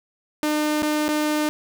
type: tone with dropouts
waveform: sawtooth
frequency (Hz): 302.3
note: D#4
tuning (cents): -50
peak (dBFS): -16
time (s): 0.43-1.49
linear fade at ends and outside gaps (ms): 0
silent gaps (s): 0.822-0.829 / 1.082-1.089
effects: none